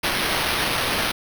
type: noise with sample-and-hold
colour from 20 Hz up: white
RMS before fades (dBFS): -23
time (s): 0.03-1.12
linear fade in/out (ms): 10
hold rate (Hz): 7350
effects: none